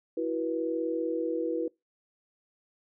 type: chord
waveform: sine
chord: E suspended second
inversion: none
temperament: equal with one note detuned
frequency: 329.6 / 370 / 485.4 Hz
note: E4 / F#4 / B4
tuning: 0 / 0 / -30 cents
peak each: -31 / -35 / -31 dBFS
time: 0.17-1.68 s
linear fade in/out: 5 ms
effects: noise-tail reverb RT60 0.2 s tail -24 dB re dry